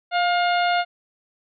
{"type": "harmonic tone with a mistuned harmonic", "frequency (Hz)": 711, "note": "F5", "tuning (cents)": 31, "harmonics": [1, 2, 3, 4, 5, 6], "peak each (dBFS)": [-19, -25, -29, -31, -33, -35], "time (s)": [0.11, 0.85], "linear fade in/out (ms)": 50, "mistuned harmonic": 1, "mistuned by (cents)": -21, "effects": []}